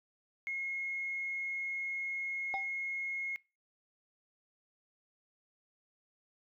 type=tone; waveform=sine; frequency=2160 Hz; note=C#7; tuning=45 cents flat; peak=-34 dBFS; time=0.47-3.36 s; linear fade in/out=0 ms
type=tone with exponential decay; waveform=sine; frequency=784 Hz; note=G5; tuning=in tune; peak=-29 dBFS; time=2.54-2.7 s; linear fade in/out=0 ms; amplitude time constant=33 ms
effects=noise-tail reverb RT60 0.3 s tail -24 dB re dry + tanh soft clip ceiling -27 dBFS